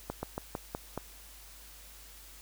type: slowing click train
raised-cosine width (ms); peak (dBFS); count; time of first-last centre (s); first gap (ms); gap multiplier
1; -20; 6; 0.1-0.977; 130; 1.15
effects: added 50 Hz sine -54 dBFS peak until 2.41 s + white hiss -53 dBFS RMS until 2.41 s